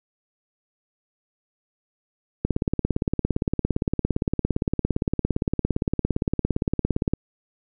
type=click train; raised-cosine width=3 ms; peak=-8 dBFS; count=83; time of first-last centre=2.45-7.136 s; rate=17.5 Hz; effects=none